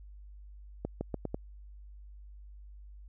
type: accelerating click train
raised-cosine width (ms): 2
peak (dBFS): -20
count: 5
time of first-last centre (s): 0.85-1.345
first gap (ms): 160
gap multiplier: 0.83
effects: added 50 Hz sine -47 dBFS peak until 3.08 s